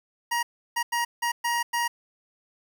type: tone bursts at uneven times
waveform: 25% pulse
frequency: 947 Hz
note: A#5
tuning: 27 cents sharp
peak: -20 dBFS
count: 6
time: 0.31-0.43 / 0.76-0.83 / 0.92-1.05 / 1.22-1.32 / 1.44-1.63 / 1.73-1.88 s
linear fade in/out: 10 ms
effects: 9-bit